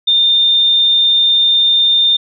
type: tone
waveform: sine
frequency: 3616 Hz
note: A7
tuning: 47 cents sharp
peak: -8 dBFS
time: 0.07-2.17 s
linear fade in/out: 10 ms
effects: none